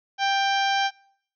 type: harmonic tone with a mistuned harmonic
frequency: 788 Hz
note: G5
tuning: 9 cents sharp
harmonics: 1 / 2 / 3 / 4 / 5 / 6 / 7 / 8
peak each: -22 / -27 / -31 / -30 / -35 / -38 / -35 / -41 dBFS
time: 0.18-0.91 s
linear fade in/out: 50 ms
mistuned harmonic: 8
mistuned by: -23 cents
effects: noise-tail reverb RT60 0.7 s tail -26 dB re dry